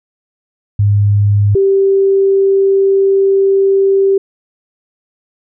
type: tone pair in turn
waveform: sine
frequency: 102.3 / 390.5 Hz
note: G#2 / G4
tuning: -26 / -7 cents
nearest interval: octave + major seventh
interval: 2319 cents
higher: second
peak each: -7 dBFS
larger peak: neither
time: 0.79-1.55 / 1.55-4.18 s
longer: second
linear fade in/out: 5 ms
effects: none